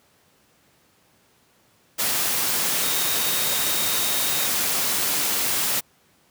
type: tone in noise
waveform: sine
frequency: 3729 Hz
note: A#7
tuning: in tune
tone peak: -31 dBFS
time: 2.82-4.48 s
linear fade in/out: 20 ms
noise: white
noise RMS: -23 dBFS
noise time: 1.98-5.81 s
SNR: -11 dB
effects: pink hiss -60 dBFS RMS until 6.3 s + high-pass 100 Hz 12 dB/octave